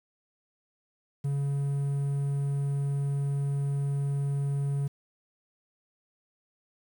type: tone with quantisation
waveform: triangle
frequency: 140.4 Hz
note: C#3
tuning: 22 cents sharp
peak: -24 dBFS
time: 1.24-4.88 s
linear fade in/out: 10 ms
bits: 9
effects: none